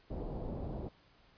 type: low-pass noise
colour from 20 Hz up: pink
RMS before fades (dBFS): -40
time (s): 0.1-0.89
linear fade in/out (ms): 10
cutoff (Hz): 710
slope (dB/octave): 24
effects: pink hiss -65 dBFS RMS until 1.37 s + resampled to 11025 Hz